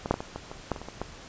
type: clicks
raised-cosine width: 1 ms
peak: -17 / -7 / -14 / -19 / -20 / -24 / -12 / -23 / -25 / -23 / -16 dBFS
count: 11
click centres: 0.059 / 0.11 / 0.141 / 0.205 / 0.36 / 0.515 / 0.717 / 0.762 / 0.816 / 0.886 / 1.016 s
effects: pink hiss -46 dBFS RMS until 1.28 s + resampled to 16000 Hz

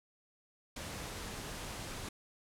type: noise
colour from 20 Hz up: pink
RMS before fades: -43 dBFS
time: 0.76-2.09 s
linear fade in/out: 5 ms
effects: low-pass 11000 Hz 12 dB/octave

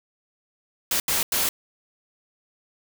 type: noise bursts at uneven times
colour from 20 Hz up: white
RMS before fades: -23 dBFS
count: 3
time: 0.91-1 / 1.08-1.23 / 1.32-1.49 s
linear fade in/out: 2 ms
effects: none

